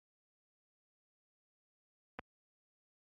clicks, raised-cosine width 0.5 ms, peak -27 dBFS, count 2, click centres 2.189 / 2.193 s, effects high-pass 60 Hz 12 dB/octave + MP3 64 kbps

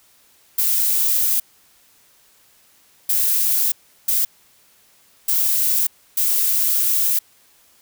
violet noise bursts at uneven times, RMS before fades -18 dBFS, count 5, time 0.58-1.4 / 3.09-3.72 / 4.08-4.25 / 5.28-5.87 / 6.17-7.19 s, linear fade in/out 5 ms, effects white hiss -55 dBFS RMS until 7.81 s

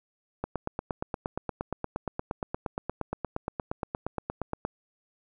click train, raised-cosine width 1 ms, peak -16 dBFS, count 37, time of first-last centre 0.44-4.651 s, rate 8.55 Hz, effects none

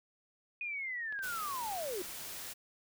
sine linear sweep, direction down, 2489 to 339.5 Hz, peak -36 dBFS, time 0.61-2.02 s, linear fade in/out 2 ms
clicks, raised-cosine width 0.3 ms, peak -35 dBFS, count 3, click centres 1.125 / 1.191 / 1.842 s
white noise, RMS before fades -44 dBFS, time 1.22-2.54 s, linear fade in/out 20 ms
effects none

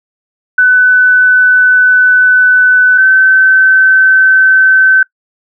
sine tone pair in turn, 1501 / 1533.4 Hz, F#6 / G6, +24 / -39 cents, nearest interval unison, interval 37 cents, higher second, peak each -3 dBFS, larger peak neither, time 0.58-2.98 / 2.98-5.03 s, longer first, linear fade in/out 5 ms, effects noise-tail reverb RT60 0.1 s tail -22 dB re dry

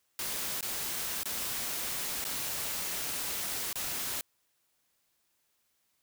white noise with dropouts, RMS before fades -35 dBFS, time 0.19-4.21 s, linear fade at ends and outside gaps 1 ms, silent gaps 0.609-0.627 / 1.233-1.256 / 2.242-2.25 / 3.729-3.756 s, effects white hiss -75 dBFS RMS until 6.02 s

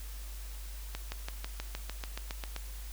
accelerating click train, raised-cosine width 0.2 ms, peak -20 dBFS, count 12, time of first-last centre 0.95-2.563 s, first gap 170 ms, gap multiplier 0.97, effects added 50 Hz sine -40 dBFS peak until 2.92 s + white hiss -51 dBFS RMS until 2.92 s

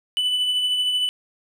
triangle tone with tremolo, 2987 Hz, F#7, 16 cents sharp, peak -16 dBFS, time 0.17-1.09 s, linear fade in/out 0 ms, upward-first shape triangle, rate 13 Hz, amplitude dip 40%, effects none

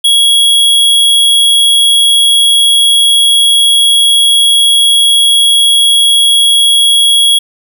square tone, 3322 Hz, G#7, in tune, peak -5 dBFS, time 0.04-7.39 s, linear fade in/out 10 ms, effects none

